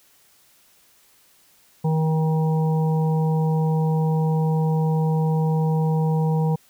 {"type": "harmonic tone", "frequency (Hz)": 158.4, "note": "D#3", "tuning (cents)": 31, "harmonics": [1, 3, 5, 6], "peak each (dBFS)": [-18, -28, -32, -34], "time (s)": [1.84, 6.56], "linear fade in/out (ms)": 10, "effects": ["white hiss -57 dBFS RMS until 6.69 s"]}